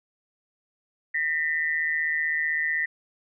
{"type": "tone pair together", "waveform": "sine", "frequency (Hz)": [1819.7, 1975.5], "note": ["A#6", "B6"], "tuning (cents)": [-42, 0], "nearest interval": "minor second", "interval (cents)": 142, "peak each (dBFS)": -26, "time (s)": [1.14, 2.86], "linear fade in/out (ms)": 10, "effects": []}